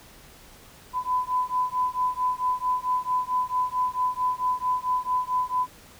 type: beating tone pair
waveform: sine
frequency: 1002 / 1006.5 Hz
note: B5 / B5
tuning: +25 / +33 cents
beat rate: 4.5 Hz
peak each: -26 dBFS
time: 0.93-5.67 s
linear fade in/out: 50 ms
effects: pink hiss -50 dBFS RMS until 5.99 s